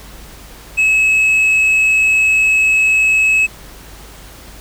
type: tone with tanh clipping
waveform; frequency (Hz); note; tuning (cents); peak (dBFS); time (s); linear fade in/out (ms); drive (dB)
sine; 2579; E7; -39; -10; 0.77-3.47; 20; 3
effects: added 50 Hz sine -38 dBFS peak until 4.6 s + pink hiss -38 dBFS RMS until 4.6 s